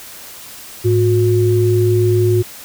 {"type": "tone pair together", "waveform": "sine", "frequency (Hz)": [107.3, 360.9], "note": ["A2", "F#4"], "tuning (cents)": [-43, -43], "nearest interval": "octave + major sixth", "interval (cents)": 2100, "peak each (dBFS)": -13, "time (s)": [0.84, 2.43], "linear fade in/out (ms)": 20, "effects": ["white hiss -35 dBFS RMS until 2.64 s"]}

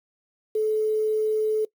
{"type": "tone with quantisation", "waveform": "sine", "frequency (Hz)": 432.3, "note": "A4", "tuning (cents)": -31, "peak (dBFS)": -20, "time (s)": [0.55, 1.65], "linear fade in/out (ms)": 5, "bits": 8, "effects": ["noise-tail reverb RT60 0.1 s tail -21 dB re dry"]}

